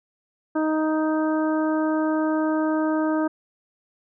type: harmonic tone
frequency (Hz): 312.1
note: D#4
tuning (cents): +5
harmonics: 1 / 2 / 3 / 4 / 5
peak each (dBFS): -21 / -27 / -31 / -33 / -35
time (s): 0.55-3.28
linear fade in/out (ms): 10
effects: none